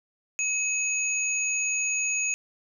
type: tone pair together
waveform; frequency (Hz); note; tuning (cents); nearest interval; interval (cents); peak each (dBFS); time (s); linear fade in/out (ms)
sine; 2553 / 6708; D#7 / G#8; +44 / +16; octave + perfect fourth; 1672; -27; 0.39-2.34; 0
effects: none